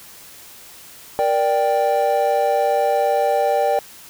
triangle chord, G minor, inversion first, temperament just, 470.4 / 588 / 784 Hz, Bb4 / D5 / G5, +16 / +2 / 0 cents, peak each -20 / -17 / -17 dBFS, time 1.19-3.79 s, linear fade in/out 0 ms, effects white hiss -42 dBFS RMS until 4.09 s

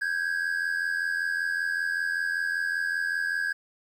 triangle tone pair together, 1568 / 1653.2 Hz, G6 / G#6, 0 / -8 cents, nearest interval minor second, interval 92 cents, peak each -28 / -26 dBFS, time 0.01-3.53 s, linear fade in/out 10 ms, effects 10-bit

